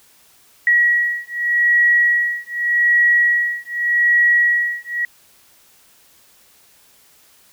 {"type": "beating tone pair", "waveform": "sine", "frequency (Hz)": [1915, 1915.84], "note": ["A#6", "A#6"], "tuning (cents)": [46, 47], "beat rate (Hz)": 0.84, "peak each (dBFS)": -16, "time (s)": [0.67, 5.05], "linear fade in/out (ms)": 2, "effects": ["white hiss -52 dBFS RMS until 7.52 s"]}